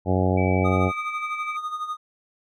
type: harmonic tone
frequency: 92.8 Hz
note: F#2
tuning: 6 cents sharp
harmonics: 1 / 2 / 3 / 4 / 5 / 6 / 7 / 8 / 9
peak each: -22 / -25 / -27 / -28 / -29 / -30 / -30 / -31 / -32 dBFS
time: 0.05-0.92 s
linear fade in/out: 50 ms
type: tone with pitch glide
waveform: sine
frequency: 2301 to 2316 Hz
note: D7 to D7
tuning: -36 to -25 cents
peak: -31 dBFS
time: 0.37-1.57 s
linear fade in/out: 10 ms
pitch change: +11 cents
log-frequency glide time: 0.65-1.02 s
type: tone with tremolo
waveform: triangle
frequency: 1234 Hz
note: D#6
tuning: 15 cents flat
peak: -23 dBFS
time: 0.64-1.97 s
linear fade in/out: 20 ms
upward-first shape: sine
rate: 12 Hz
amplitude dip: 65%
effects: none